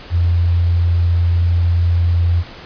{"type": "tone", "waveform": "sine", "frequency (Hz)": 86.1, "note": "F2", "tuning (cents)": -24, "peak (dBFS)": -11, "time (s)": [0.1, 2.44], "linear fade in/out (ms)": 50, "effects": ["pink hiss -36 dBFS RMS until 2.65 s", "resampled to 11025 Hz"]}